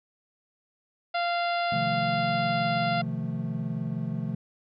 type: harmonic tone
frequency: 693 Hz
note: F5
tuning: 14 cents flat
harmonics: 1 / 2 / 3 / 4 / 5 / 6 / 7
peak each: -26 / -32 / -36 / -38 / -40 / -42 / -43 dBFS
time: 1.14-3.02 s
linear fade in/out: 10 ms
type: chord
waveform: triangle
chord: F dominant seventh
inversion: second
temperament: equal with one note detuned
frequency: 128.86 / 155.56 / 174.61 / 220 Hz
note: C3 / Eb3 / F3 / A3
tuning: -26 / 0 / 0 / 0 cents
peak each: -32 dBFS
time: 1.72-4.35 s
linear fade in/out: 5 ms
effects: none